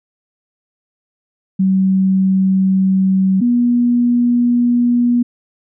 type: tone pair in turn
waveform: sine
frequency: 190.3 / 241.5 Hz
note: F#3 / B3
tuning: +49 / -39 cents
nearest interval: major third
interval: 412 cents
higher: second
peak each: -10 dBFS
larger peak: neither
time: 1.59-3.41 / 3.41-5.23 s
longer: neither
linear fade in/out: 10 ms
effects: none